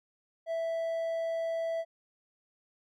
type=tone; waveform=triangle; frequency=659.3 Hz; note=E5; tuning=in tune; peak=-28 dBFS; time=0.46-1.85 s; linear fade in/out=50 ms; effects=none